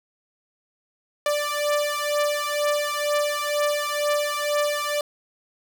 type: beating tone pair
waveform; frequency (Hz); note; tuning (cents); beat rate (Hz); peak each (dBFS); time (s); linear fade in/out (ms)
sawtooth; 587.3 / 589.4; D5 / D5; 0 / +6; 2.1; -21; 1.26-5.01; 2
effects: none